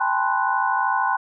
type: tone cluster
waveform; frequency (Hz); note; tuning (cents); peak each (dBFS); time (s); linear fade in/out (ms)
sine; 795 / 878 / 1001 / 1054 / 1480; G5 / A5 / B5 / C6 / F#6; +24 / -4 / +23 / +12 / 0; -25; 0-1.17; 10
effects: none